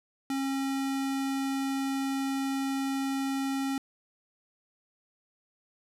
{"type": "tone", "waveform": "square", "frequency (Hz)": 271.2, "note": "C#4", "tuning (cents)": -38, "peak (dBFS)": -29, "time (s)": [0.3, 3.78], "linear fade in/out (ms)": 2, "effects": ["resampled to 32000 Hz"]}